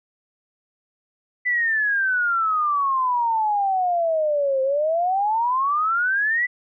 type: exponential two-way sweep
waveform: sine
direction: down then up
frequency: 2004 to 523.3 to 2004 Hz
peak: -18 dBFS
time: 1.45-6.47 s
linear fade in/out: 20 ms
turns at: 4.62 s
effects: none